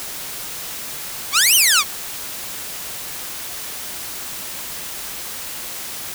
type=exponential two-way sweep; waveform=10% pulse; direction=up then down; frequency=1051 to 3171 to 1051 Hz; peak=-3 dBFS; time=1.32-1.84 s; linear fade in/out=50 ms; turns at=1.55 s; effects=white hiss -30 dBFS RMS until 6.14 s